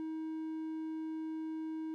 triangle tone, 317.2 Hz, D#4, 33 cents sharp, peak -35 dBFS, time 0-1.94 s, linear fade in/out 0 ms, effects none

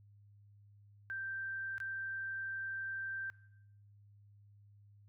sine tone with dropouts, 1568 Hz, G6, in tune, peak -38 dBFS, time 1.1-3.3 s, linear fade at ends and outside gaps 0 ms, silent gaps 1.781-1.802 s, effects noise-tail reverb RT60 0.8 s tail -20 dB re dry + added 102 Hz sine -59 dBFS peak until 5.08 s

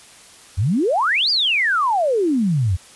sine exponential two-way sweep, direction up then down, 82.41 to 4978 to 82.41 Hz, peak -15 dBFS, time 0.57-2.77 s, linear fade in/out 20 ms, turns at 1.3 s, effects white hiss -45 dBFS RMS until 2.95 s + resampled to 24000 Hz

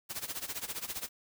white noise with tremolo, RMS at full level -36 dBFS, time 0.09-1.09 s, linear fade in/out 20 ms, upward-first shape sine, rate 15 Hz, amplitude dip 85%, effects none

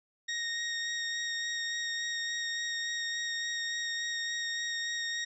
20% pulse tone with vibrato, 1864.7 Hz, A#6, in tune, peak -27 dBFS, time 0.28-5.25 s, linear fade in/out 10 ms, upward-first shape sine, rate 3.5 Hz, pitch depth 11 cents each way, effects resampled to 22050 Hz

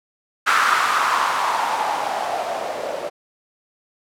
violet noise with low-pass filter sweep, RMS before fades -21 dBFS, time 0.46-3.1 s, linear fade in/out 20 ms, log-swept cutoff 1400 to 550 Hz, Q 4.1, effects none

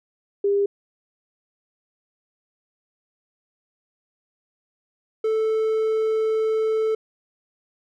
sine / triangle tone pair in turn, 402 / 439.4 Hz, G4 / A4, +44 / -2 cents, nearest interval major second, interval 154 cents, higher second, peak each -17 dBFS, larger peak neither, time 0.44-0.66 / 5.24-6.95 s, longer second, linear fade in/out 5 ms, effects none

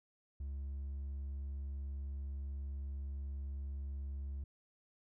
sine tone with hard clipping, 69.3 Hz, C#2, in tune, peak -40 dBFS, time 0.4-4.44 s, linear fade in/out 5 ms, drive 2 dB, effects none

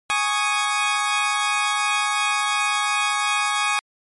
20% pulse chord, Ab suspended fourth, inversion none, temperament equal, 830.6 / 1108.7 / 1244.5 Hz, Ab5 / Db6 / Eb6, 0 / 0 / 0 cents, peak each -19 dBFS, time 0.1-3.79 s, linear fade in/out 0 ms, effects MP3 48 kbps

